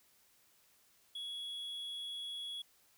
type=tone; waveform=triangle; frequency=3355 Hz; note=G#7; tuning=17 cents sharp; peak=-39 dBFS; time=1.15-2.62 s; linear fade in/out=5 ms; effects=white hiss -69 dBFS RMS until 2.97 s